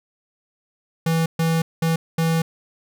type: tone bursts at uneven times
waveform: square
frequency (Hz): 163.6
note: E3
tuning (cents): -13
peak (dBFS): -18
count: 4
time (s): 1.06-1.26 / 1.39-1.62 / 1.82-1.96 / 2.18-2.42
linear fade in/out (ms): 5
effects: none